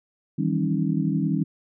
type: tone cluster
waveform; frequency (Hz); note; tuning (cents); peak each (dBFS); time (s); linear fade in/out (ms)
sine; 158.4 / 169.9 / 196.9 / 271.2 / 311.5; D#3 / F3 / G3 / C#4 / D#4; +31 / -47 / +8 / -38 / +2; -25 / -31 / -26 / -27 / -30; 0.38-1.44; 10
effects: none